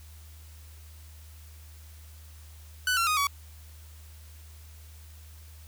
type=tone with pitch steps; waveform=sawtooth; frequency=1494 / 1362.1 / 1241.9 / 1132.2 Hz; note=F#6 / F6 / D#6 / C#6; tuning=+16 / -44 / -4 / +36 cents; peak=-20 dBFS; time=2.87-3.27 s; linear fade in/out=2 ms; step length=100 ms; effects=added 77 Hz sine -46 dBFS peak until 5.67 s + white hiss -56 dBFS RMS until 5.67 s